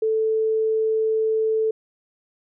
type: tone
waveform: sine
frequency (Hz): 440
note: A4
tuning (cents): 0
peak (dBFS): -18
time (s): 0.02-1.71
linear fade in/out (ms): 5
effects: none